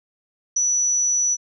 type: tone with ADSR envelope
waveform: sine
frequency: 5920 Hz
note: F#8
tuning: in tune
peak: -14 dBFS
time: 0.56-1.37 s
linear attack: 9 ms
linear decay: 4 ms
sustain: -3 dB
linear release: 40 ms
effects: none